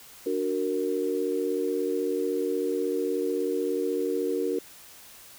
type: chord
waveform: sine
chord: D augmented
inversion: none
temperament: equal with one note detuned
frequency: 293.7 / 370 / 463.2 Hz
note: D4 / F#4 / A#4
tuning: 0 / 0 / -11 cents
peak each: -31 / -29 / -28 dBFS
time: 0.26-4.59 s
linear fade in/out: 5 ms
effects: white hiss -49 dBFS RMS until 5.38 s